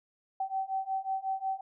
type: beating tone pair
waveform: sine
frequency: 766 / 771.5 Hz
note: G5 / G5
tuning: -40 / -28 cents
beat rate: 5.5 Hz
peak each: -34 / -33 dBFS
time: 0.4-1.61 s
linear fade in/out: 5 ms
effects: none